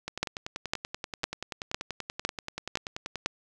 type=two click trains; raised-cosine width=0.2 ms; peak=-17 / -9 dBFS; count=33 / 7; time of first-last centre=0.08-3.157 / 0.23-3.26 s; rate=10.4 / 1.98 Hz; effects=none